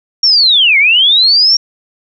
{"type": "linear two-way sweep", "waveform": "sine", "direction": "down then up", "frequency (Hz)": [5610, 2101, 5610], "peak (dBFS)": -5, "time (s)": [0.23, 1.57], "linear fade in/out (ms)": 5, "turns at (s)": 0.78, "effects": []}